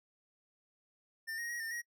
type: tone with pitch steps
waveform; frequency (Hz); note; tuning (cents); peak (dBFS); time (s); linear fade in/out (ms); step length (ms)
square; 1801 / 1873 / 1896 / 1806 / 1894; A6 / A#6 / A#6 / A6 / A#6; +40 / +8 / +29 / +45 / +27; -39; 1.27-1.82; 20; 110
effects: noise-tail reverb RT60 0.1 s tail -23 dB re dry